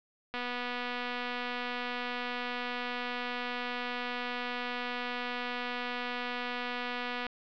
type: click train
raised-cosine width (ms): 0.3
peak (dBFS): -20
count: 1698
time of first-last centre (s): 0.34-7.267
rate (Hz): 245
effects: low-pass 4000 Hz 12 dB/octave